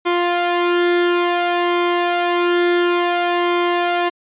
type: tone with flanger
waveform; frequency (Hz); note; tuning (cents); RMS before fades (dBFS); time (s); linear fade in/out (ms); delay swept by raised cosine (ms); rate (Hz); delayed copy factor
sawtooth; 350; F4; +4; -17; 0.05-4.1; 20; 0.91 to 2.31; 0.57; +0.55
effects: resampled to 8000 Hz